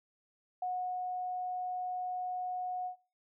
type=tone with ADSR envelope; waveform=sine; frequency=730 Hz; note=F#5; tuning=24 cents flat; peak=-32 dBFS; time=0.62-2.96 s; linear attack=4 ms; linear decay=360 ms; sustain=-2 dB; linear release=100 ms; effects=noise-tail reverb RT60 0.6 s tail -26 dB re dry